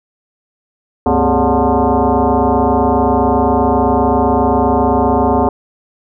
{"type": "tone with frequency modulation", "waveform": "sine", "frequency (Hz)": 232.2, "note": "A#3", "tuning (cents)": -7, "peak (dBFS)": -9, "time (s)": [1.06, 5.49], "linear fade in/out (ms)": 2, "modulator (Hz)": 164, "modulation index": 4.6, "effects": []}